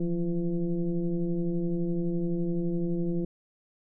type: tone with frequency modulation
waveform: sine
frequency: 173.9 Hz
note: F3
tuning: 7 cents flat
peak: -25 dBFS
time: 0-3.25 s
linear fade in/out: 5 ms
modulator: 168 Hz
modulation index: 1.2
effects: none